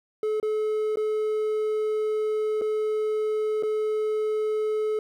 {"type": "tone with dropouts", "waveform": "triangle", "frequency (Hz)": 430, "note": "A4", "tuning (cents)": -40, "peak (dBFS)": -21, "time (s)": [0.23, 4.99], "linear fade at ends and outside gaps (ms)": 2, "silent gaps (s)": [[0.4, 0.428], [0.958, 0.971], [2.613, 2.618], [3.626, 3.633]], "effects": ["10-bit"]}